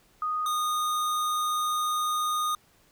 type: tone pair in turn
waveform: sine / square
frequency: 1240 / 1230.7 Hz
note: D#6 / D#6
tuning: -6 / -19 cents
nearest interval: unison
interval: 13 cents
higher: first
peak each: -26 dBFS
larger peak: neither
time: 0.22-0.46 / 0.46-2.55 s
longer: second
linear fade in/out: 2 ms
effects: pink hiss -62 dBFS RMS until 2.91 s